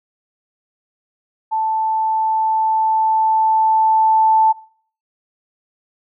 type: tone with level ramp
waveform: sine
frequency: 880 Hz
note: A5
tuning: in tune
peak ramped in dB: -16 to -9 dBFS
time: 1.51-4.53 s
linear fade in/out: 20 ms
effects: noise-tail reverb RT60 0.5 s tail -21 dB re dry